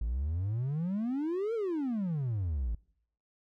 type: exponential two-way sweep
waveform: triangle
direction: up then down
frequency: 51.91 to 472.1 to 51.91 Hz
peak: -27 dBFS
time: 0.01-2.75 s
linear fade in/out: 5 ms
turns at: 1.54 s
effects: noise-tail reverb RT60 0.7 s tail -25 dB re dry + tanh soft clip ceiling -23 dBFS